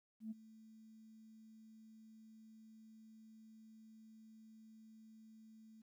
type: tone with ADSR envelope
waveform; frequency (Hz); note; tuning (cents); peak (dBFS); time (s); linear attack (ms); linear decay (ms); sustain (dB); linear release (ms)
sine; 220; A3; 0; -40; 0.2-5.82; 110; 21; -18; 8
effects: tanh soft clip ceiling -36 dBFS + 13-bit